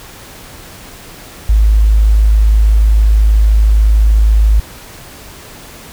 sine tone, 53.1 Hz, G#1, 39 cents sharp, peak -5 dBFS, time 1.49-4.6 s, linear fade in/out 5 ms, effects pink hiss -34 dBFS RMS until 5.92 s

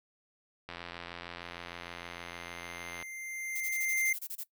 click train, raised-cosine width 0.3 ms, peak -25 dBFS, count 203, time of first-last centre 0.69-3.025 s, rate 86.5 Hz
square tone with exponential growth, 2093 Hz, C7, in tune, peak -27 dBFS, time 1.41-4.13 s, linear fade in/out 5 ms, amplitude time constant 590 ms
violet noise bursts, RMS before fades -39 dBFS, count 11, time 3.55-4.438 s, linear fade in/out 10 ms, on 58 ms, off 25 ms
effects noise-tail reverb RT60 0.1 s tail -19 dB re dry

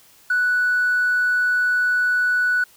triangle tone, 1480 Hz, F#6, in tune, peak -13 dBFS, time 0.3-2.64 s, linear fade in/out 5 ms, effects tanh soft clip ceiling -13 dBFS + white hiss -52 dBFS RMS until 2.76 s

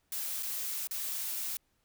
blue noise with dropouts, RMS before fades -36 dBFS, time 0.12-1.57 s, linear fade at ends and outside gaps 2 ms, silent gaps 0.426-0.43 / 0.872-0.91 s, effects pink hiss -75 dBFS RMS until 1.84 s

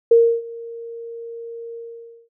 sine tone with ADSR envelope, 463.7 Hz, A#4, 9 cents flat, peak -7 dBFS, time 0.11-2.29 s, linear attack 6 ms, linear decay 300 ms, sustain -23 dB, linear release 540 ms, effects none

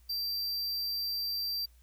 square tone, 4699 Hz, D8, in tune, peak -32 dBFS, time 0.09-1.66 s, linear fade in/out 10 ms, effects added 60 Hz sine -57 dBFS peak until 1.82 s + white hiss -69 dBFS RMS until 1.82 s

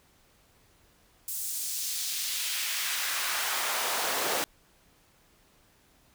pink noise with high-pass filter sweep, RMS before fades -31 dBFS, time 1.28-4.44 s, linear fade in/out 0 ms, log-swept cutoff 9000 to 410 Hz, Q 1, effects pink hiss -63 dBFS RMS until 6.14 s

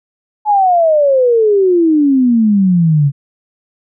sine exponential sweep, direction down, 861 to 137.1 Hz, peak -7 dBFS, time 0.45-3.12 s, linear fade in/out 50 ms, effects none

